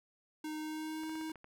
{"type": "tone with pitch glide", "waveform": "square", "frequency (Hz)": [308.8, 316.2], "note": ["D#4", "D#4"], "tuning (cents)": [-13, 28], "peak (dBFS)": -39, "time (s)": [0.44, 1.32], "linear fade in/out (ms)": 5, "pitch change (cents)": 41, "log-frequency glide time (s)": [0.58, 1.12]}
{"type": "clicks", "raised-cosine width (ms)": 0.5, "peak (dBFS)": -38, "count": 7, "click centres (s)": [1.035, 1.095, 1.155, 1.212, 1.297, 1.357, 1.444]}
{"effects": []}